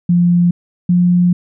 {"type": "tone pair in turn", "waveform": "sine", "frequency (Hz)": [174.61, 177.15], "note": ["F3", "F3"], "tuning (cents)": [0, 25], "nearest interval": "unison", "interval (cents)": 25, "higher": "second", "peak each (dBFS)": -8, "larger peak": "neither", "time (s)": [[0.09, 0.51], [0.89, 1.33]], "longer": "second", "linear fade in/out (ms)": 5, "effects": []}